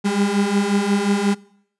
35% pulse beating tone pair, 197.9 / 203.5 Hz, G3 / G#3, +17 / -35 cents, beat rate 5.6 Hz, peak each -20 / -17 dBFS, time 0.04-1.35 s, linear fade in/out 20 ms, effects noise-tail reverb RT60 0.7 s tail -23 dB re dry + resampled to 24000 Hz

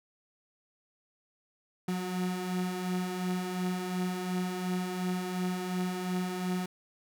35% pulse beating tone pair, 180 / 182.8 Hz, F#3 / F#3, -47 / -21 cents, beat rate 2.8 Hz, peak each -36 / -30 dBFS, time 1.88-6.66 s, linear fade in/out 5 ms, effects none

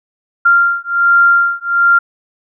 sine beating tone pair, 1389 / 1390.3 Hz, F6 / F6, -10 / -8 cents, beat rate 1.3 Hz, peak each -11 dBFS, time 0.45-1.99 s, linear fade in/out 10 ms, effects none

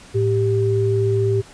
sine tone pair together, 109.43 / 392 Hz, A2 / G4, -9 / 0 cents, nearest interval octave + minor seventh, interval 2209 cents, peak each -18 dBFS, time 0.14-1.42 s, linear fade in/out 20 ms, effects pink hiss -44 dBFS RMS until 1.53 s + resampled to 22050 Hz

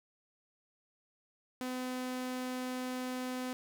sawtooth tone, 253.7 Hz, B3, 47 cents sharp, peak -32 dBFS, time 1.61-3.53 s, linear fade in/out 0 ms, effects none

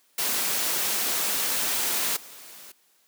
white noise with level steps, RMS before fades -26 / -45 dBFS, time 0.18-2.72 s, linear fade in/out 5 ms, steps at 2.16 s, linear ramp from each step 10 ms, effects white hiss -64 dBFS RMS until 3.07 s + high-pass 200 Hz 12 dB/octave

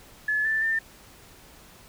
sine tone with pitch steps, 1716 / 1765 / 1796 Hz, A6 / A6 / A6, -44 / +5 / +35 cents, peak -22 dBFS, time 0.28-0.79 s, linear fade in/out 5 ms, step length 170 ms, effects pink hiss -51 dBFS RMS until 1.88 s

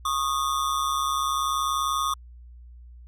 square ring-modulated tone, 1169 Hz, D6, 8 cents flat, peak -21 dBFS, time 0.05-2.14 s, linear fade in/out 5 ms, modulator 70.2 Hz, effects added 60 Hz sine -43 dBFS peak until 3.07 s + resampled to 32000 Hz

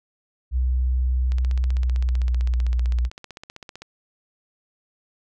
sine tone with pitch glide, 63.1 to 60.53 Hz, B1 to B1, +38 to -34 cents, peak -18 dBFS, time 0.51-3.1 s, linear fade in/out 50 ms, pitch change -72 cents, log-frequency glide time 1.64-2.69 s
click train, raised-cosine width 0.2 ms, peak -21 dBFS, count 40, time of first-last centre 1.32-3.82 s, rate 15.6 Hz
effects none

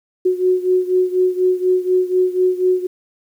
sine beating tone pair, 366.1 / 370.2 Hz, F#4 / F#4, -18 / +1 cents, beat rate 4.1 Hz, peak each -15 / -18 dBFS, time 0.25-2.87 s, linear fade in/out 10 ms, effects 8-bit

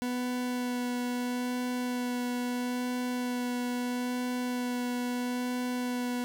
40% pulse tone with vibrato, 246.9 Hz, B3, in tune, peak -29 dBFS, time 0.02-6.24 s, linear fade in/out 0 ms, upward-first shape sine, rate 0.76 Hz, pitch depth 11 cents each way, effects none

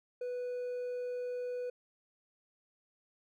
triangle tone with hard clipping, 493.9 Hz, B4, in tune, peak -36 dBFS, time 0.21-1.7 s, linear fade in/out 5 ms, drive 5 dB, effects none

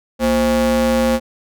square ring-modulated tone, 146.83 Hz, D3, in tune, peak -11 dBFS, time 0.19-1.2 s, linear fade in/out 50 ms, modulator 379 Hz, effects none

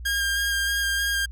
sawtooth tone with vibrato, 1612 Hz, G6, 48 cents sharp, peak -19 dBFS, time 0.05-1.26 s, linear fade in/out 10 ms, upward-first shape square, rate 3.2 Hz, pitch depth 10 cents each way, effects added 60 Hz sine -34 dBFS peak until 1.31 s

